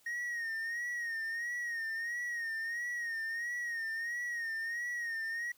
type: tone with vibrato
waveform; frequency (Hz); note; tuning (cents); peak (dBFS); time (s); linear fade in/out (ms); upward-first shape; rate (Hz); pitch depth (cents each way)
triangle; 1864.7; A#6; 0; -33; 0.06-5.52; 5; sine; 1.5; 66
effects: white hiss -66 dBFS RMS until 5.57 s